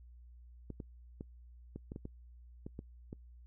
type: clicks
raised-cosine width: 3 ms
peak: -30 dBFS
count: 10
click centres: 0.703 / 0.802 / 1.209 / 1.76 / 1.919 / 1.961 / 2.054 / 2.665 / 2.791 / 3.129 s
effects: noise-tail reverb RT60 0.1 s tail -25 dB re dry + added 60 Hz sine -53 dBFS peak until 3.46 s